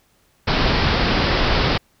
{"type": "low-pass noise", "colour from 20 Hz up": "pink", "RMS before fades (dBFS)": -18, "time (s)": [0.47, 1.78], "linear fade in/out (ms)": 10, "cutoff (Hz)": 5200, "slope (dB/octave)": 96, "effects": ["pink hiss -60 dBFS RMS until 2 s"]}